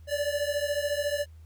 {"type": "beating tone pair", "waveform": "square", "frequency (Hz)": [575, 589], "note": ["D5", "D5"], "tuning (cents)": [-37, 5], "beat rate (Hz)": 14, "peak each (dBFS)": [-30, -31], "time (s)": [0.07, 1.26], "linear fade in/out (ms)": 50, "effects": ["added 80 Hz sine -46 dBFS peak until 1.45 s", "pink hiss -68 dBFS RMS until 1.45 s"]}